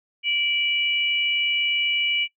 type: tone pair together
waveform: sine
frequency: 2327 / 2932 Hz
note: D7 / F#7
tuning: -17 / -16 cents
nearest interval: major third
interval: 401 cents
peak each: -23 dBFS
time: 0.23-2.28 s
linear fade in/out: 50 ms
effects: noise-tail reverb RT60 0.1 s tail -20 dB re dry